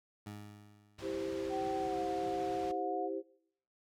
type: tone with exponential decay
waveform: 20% pulse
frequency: 103.83 Hz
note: G#2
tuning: in tune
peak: -37 dBFS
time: 0.26-1.32 s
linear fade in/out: 5 ms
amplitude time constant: 230 ms
type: low-pass noise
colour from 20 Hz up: pink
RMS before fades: -49 dBFS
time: 0.98-2.72 s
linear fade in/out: 10 ms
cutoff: 5400 Hz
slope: 12 dB/octave
type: chord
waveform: sine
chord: C major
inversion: first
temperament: just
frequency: 327 / 392.4 / 523.3 Hz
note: E4 / G4 / C5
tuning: -14 / +2 / 0 cents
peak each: -40 / -38 / -41 dBFS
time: 1.01-3.23 s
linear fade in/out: 50 ms
type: tone with pitch glide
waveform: sine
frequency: 764 to 723.2 Hz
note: G5 to F#5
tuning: -45 to -40 cents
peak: -36 dBFS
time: 1.49-3.1 s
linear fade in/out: 50 ms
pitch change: -95 cents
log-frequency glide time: 1.78-2.01 s
effects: noise-tail reverb RT60 0.7 s tail -21 dB re dry + high-pass 60 Hz 12 dB/octave